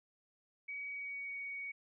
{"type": "tone with pitch glide", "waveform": "sine", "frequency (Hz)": [2264, 2241], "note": ["C#7", "C#7"], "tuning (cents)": [36, 18], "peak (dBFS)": -40, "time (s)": [0.68, 1.72], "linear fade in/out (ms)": 10, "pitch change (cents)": -18, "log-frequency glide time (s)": [0.9, 1.35], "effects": []}